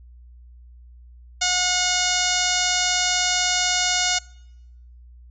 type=harmonic tone; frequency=724 Hz; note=F#5; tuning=38 cents flat; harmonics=1 / 2 / 3 / 4 / 5 / 6 / 7 / 8 / 9 / 10; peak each=-28 / -28 / -28 / -28 / -28 / -28 / -28 / -28 / -28 / -28 dBFS; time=1.41-4.19 s; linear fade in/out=10 ms; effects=noise-tail reverb RT60 0.9 s tail -25 dB re dry + added 60 Hz sine -43 dBFS peak until 5.3 s